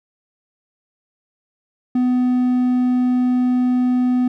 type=tone; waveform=triangle; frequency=250 Hz; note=B3; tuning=21 cents sharp; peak=-12 dBFS; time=1.95-4.28 s; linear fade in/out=5 ms; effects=none